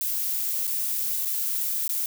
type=noise with dropouts; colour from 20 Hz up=violet; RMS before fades=-27 dBFS; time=0.01-2.06 s; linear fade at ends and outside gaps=1 ms; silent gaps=0.671-0.675 / 1.25-1.255 / 1.879-1.892 s; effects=none